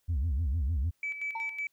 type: tone with vibrato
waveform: sine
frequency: 73.9 Hz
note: D2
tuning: 11 cents sharp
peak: -24 dBFS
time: 0.08-0.91 s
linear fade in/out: 20 ms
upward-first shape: sine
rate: 6.6 Hz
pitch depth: 280 cents each way
type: tone with tremolo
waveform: sine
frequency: 2300 Hz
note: D7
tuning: 37 cents flat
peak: -30 dBFS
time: 1.03-1.67 s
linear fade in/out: 2 ms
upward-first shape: square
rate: 5.4 Hz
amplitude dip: 60%
type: tone with exponential decay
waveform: sine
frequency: 900 Hz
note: A5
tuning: 39 cents sharp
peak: -30 dBFS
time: 1.35-1.59 s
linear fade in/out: 5 ms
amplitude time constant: 52 ms
effects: tanh soft clip ceiling -25 dBFS + white hiss -75 dBFS RMS until 1.72 s